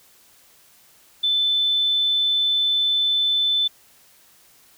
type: tone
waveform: sine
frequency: 3520 Hz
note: A7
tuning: in tune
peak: -17 dBFS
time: 1.23-3.68 s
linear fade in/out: 10 ms
effects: white hiss -54 dBFS RMS until 4.77 s